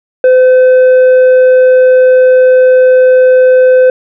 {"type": "tone with tanh clipping", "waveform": "sine", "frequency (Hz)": 511, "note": "C5", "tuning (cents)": -41, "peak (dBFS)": -3, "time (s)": [0.24, 3.9], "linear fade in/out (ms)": 2, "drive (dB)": 5, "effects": []}